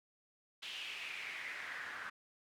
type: noise with band-pass filter sweep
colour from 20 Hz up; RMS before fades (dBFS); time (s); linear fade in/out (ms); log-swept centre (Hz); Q
pink; -45; 0.62-2.1; 10; 3100 to 1500; 4.3
effects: none